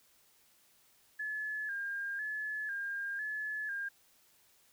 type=tone with vibrato; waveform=sine; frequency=1661.2 Hz; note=G#6; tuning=in tune; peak=-35 dBFS; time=1.19-3.89 s; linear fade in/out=10 ms; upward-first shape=square; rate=1 Hz; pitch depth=56 cents each way; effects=white hiss -67 dBFS RMS until 4.72 s